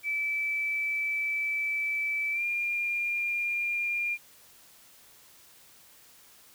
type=tone with pitch glide; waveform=sine; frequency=2313 to 2403 Hz; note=D7 to D7; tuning=-27 to +39 cents; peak=-27 dBFS; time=0.03-4.18 s; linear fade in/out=50 ms; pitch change=+66 cents; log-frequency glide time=2.32-2.43 s; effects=white hiss -56 dBFS RMS until 6.54 s